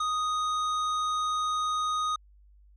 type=tone with hard clipping; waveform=sine; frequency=1244.5 Hz; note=D#6; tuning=in tune; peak=-28 dBFS; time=0-2.16 s; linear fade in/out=5 ms; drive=12 dB; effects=added 50 Hz sine -54 dBFS peak until 2.76 s + low-pass 8000 Hz 12 dB/octave